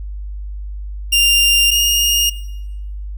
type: tone pair in turn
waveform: sawtooth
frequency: 2794 / 2838 Hz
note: F7 / F7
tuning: 0 / +27 cents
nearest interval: unison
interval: 27 cents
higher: second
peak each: -7 / -9 dBFS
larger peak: first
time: 1.12-1.71 / 1.71-2.3 s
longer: neither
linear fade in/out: 10 ms
effects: noise-tail reverb RT60 0.9 s tail -18 dB re dry + added 50 Hz sine -24 dBFS peak until 3.17 s